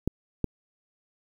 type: clicks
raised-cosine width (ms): 3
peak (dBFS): -12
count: 2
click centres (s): 0.076 / 0.443
effects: 8-bit